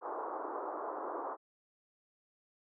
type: band-pass noise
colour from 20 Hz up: white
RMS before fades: -40 dBFS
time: 0.01-1.37 s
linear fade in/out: 50 ms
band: 310 to 1200 Hz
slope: 48 dB/octave
effects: none